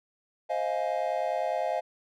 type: chord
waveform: triangle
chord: F minor seventh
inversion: second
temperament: just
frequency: 523.8 / 628.6 / 698.5 / 838.1 Hz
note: C5 / Eb5 / F5 / Ab5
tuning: +2 / +18 / 0 / +16 cents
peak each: -32 / -29 / -29 / -33 dBFS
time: 0.49-1.81 s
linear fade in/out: 20 ms
effects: none